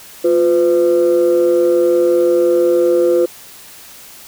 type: tone pair together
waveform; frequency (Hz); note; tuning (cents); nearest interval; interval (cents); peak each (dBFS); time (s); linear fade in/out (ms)
sine; 351.2 / 505.7; F4 / B4; +10 / +41; tritone; 631; -11; 0.24-3.26; 10
effects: tanh soft clip ceiling -5 dBFS + white hiss -38 dBFS RMS until 4.27 s